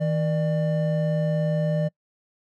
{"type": "tone pair together", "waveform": "triangle", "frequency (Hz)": [159.7, 597.2], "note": ["D#3", "D5"], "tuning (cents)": [45, 29], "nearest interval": "octave + major seventh", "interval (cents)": 2284, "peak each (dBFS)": [-20, -24], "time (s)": [0, 1.89], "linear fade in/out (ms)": 20, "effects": ["noise-tail reverb RT60 0.1 s tail -26 dB re dry"]}